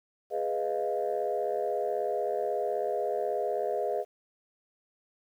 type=chord; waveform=sine; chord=F half-diminished seventh; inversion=first; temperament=equal; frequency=415.3 / 493.9 / 622.3 / 698.5 Hz; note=Ab4 / Cb5 / Eb5 / F5; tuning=0 / 0 / 0 / 0 cents; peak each=-32 / -33 / -32 / -33 dBFS; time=0.3-4.05 s; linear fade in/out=50 ms; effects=tanh soft clip ceiling -19 dBFS + 10-bit